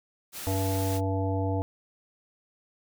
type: noise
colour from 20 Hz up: white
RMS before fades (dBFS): -38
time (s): 0.32-1.01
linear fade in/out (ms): 50
type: harmonic tone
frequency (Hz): 96.1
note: G2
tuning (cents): -34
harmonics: 1 / 3 / 5 / 7 / 9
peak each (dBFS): -27 / -32 / -34 / -35 / -37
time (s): 0.47-1.62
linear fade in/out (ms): 0
effects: none